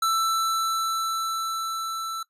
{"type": "tone with level ramp", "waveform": "square", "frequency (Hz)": 1328, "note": "E6", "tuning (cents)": 12, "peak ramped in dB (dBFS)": [-21, -30], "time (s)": [0.02, 2.23], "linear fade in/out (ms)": 5, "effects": ["noise-tail reverb RT60 0.1 s tail -18 dB re dry", "resampled to 32000 Hz"]}